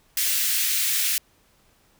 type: high-pass noise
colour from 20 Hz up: white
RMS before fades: -23 dBFS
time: 0.17-1.18 s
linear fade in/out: 2 ms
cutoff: 1800 Hz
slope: 24 dB/octave
effects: pink hiss -61 dBFS RMS until 1.99 s